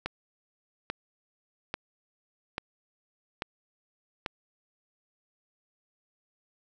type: click train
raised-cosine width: 0.3 ms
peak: -15 dBFS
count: 6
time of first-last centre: 0.06-4.262 s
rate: 1.19 Hz
effects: none